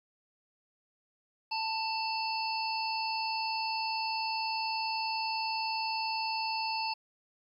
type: harmonic tone with a mistuned harmonic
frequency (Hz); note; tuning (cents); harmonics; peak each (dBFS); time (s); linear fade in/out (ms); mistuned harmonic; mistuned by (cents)
890; A5; +20; 1 / 3 / 5 / 6; -33 / -38 / -37 / -41; 1.51-6.94; 10; 6; -100
effects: 11-bit